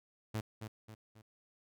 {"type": "tone with echo", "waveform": "sawtooth", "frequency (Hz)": 109.5, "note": "A2", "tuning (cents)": -8, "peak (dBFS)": -31, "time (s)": [0.34, 0.41], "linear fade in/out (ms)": 10, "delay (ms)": 270, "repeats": 3, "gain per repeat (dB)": -7, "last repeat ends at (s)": 1.22, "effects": []}